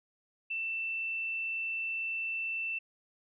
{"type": "tone", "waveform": "sine", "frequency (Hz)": 2671, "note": "E7", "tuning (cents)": 22, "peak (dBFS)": -32, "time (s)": [0.5, 2.79], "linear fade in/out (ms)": 10, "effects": []}